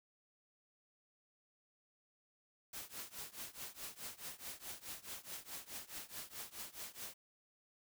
white noise with tremolo, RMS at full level -45 dBFS, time 2.73-7.14 s, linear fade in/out 5 ms, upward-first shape triangle, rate 4.7 Hz, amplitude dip 95%, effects none

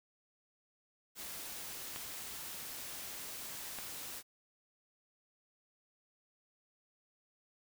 white noise, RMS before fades -45 dBFS, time 1.15-4.23 s, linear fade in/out 50 ms
clicks, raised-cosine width 0.3 ms, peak -26 dBFS, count 2, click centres 1.961 / 3.787 s
effects none

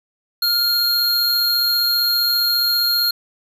square tone pair together, 1402 / 4241 Hz, F6 / C8, +6 / +23 cents, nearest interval octave + perfect fifth, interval 1917 cents, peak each -27 / -16 dBFS, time 0.42-3.11 s, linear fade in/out 5 ms, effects none

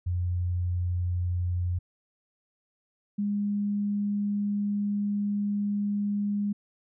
sine tone pair in turn, 88.8 / 204.4 Hz, F2 / G#3, +29 / -27 cents, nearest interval octave + major second, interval 1444 cents, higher second, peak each -25 dBFS, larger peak neither, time 0.06-1.79 / 3.18-6.53 s, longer second, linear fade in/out 10 ms, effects none

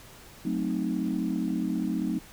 sine chord, F# diminished seventh, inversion none, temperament equal with one note detuned, 185 / 220 / 260.7 / 311.1 Hz, F#3 / A3 / C4 / Eb4, 0 / 0 / -6 / 0 cents, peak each -31 dBFS, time 0.45-2.19 s, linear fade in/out 5 ms, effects tanh soft clip ceiling -17 dBFS + pink hiss -50 dBFS RMS until 2.32 s

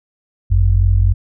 sine tone pair together, 49.27 / 93 Hz, G1 / F#2, +10 / +9 cents, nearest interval major seventh, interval 1099 cents, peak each -12 dBFS, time 0.5-1.14 s, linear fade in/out 20 ms, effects none

